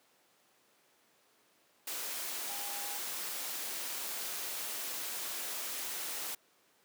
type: tone in noise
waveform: sine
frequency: 811 Hz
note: G#5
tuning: 41 cents flat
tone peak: -47 dBFS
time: 2.49-2.98 s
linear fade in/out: 5 ms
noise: white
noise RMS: -39 dBFS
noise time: 1.87-6.35 s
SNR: -11 dB
effects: pink hiss -68 dBFS RMS until 6.84 s + high-pass 300 Hz 12 dB/octave